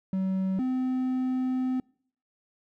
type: tone pair in turn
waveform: triangle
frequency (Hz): 189.7 / 256.7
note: F#3 / C4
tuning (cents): +43 / -33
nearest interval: perfect fourth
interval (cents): 524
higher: second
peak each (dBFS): -23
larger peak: neither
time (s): 0.13-0.59 / 0.59-1.8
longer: second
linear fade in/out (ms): 2
effects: noise-tail reverb RT60 0.6 s tail -26 dB re dry